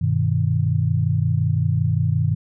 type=chord; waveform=sine; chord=G augmented; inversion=none; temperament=equal; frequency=98 / 123.47 / 155.56 Hz; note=G2 / B2 / D#3; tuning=0 / 0 / 0 cents; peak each=-21 dBFS; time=0.01-2.35 s; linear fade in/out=10 ms; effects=none